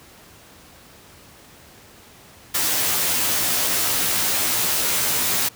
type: noise with comb filter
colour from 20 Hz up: white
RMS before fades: -21 dBFS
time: 2.54-5.49 s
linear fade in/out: 10 ms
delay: 14 ms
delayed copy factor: -0.85
effects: pink hiss -47 dBFS RMS until 5.55 s + high-pass 60 Hz 12 dB/octave